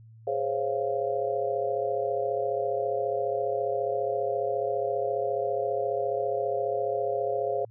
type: chord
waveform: sine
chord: Db major seventh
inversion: second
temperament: just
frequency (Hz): 415.8 / 519.7 / 554.4 / 693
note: Ab4 / C5 / Db5 / F5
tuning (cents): +2 / -12 / 0 / -14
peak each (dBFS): -31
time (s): 0.27-7.65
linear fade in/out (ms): 5
effects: added 112 Hz sine -48 dBFS peak until 7.7 s